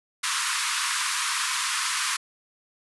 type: band-pass noise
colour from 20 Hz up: pink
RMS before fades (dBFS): -27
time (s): 0.23-2.17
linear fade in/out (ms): 10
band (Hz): 970 to 11000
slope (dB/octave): 96
effects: none